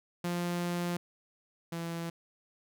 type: tone pair in turn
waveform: sawtooth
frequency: 174.61 / 167.84 Hz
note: F3 / E3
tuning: 0 / +31 cents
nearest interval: minor second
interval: 69 cents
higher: first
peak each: -27 / -31 dBFS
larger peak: first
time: 0.24-0.97 / 1.72-2.1 s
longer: first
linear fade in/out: 5 ms
effects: none